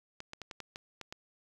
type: clicks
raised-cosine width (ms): 0.2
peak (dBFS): -25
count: 8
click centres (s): 0.204 / 0.334 / 0.417 / 0.512 / 0.603 / 0.759 / 1.013 / 1.125
effects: 9-bit